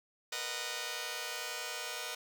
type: chord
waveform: 5% pulse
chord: B major seventh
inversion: third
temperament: just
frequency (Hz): 463 / 493.9 / 617.4 / 740.8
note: A#4 / B4 / D#5 / F#5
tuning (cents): -12 / 0 / -14 / +2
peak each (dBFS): -33 / -32 / -31 / -33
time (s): 0.32-2.15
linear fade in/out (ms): 5
effects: none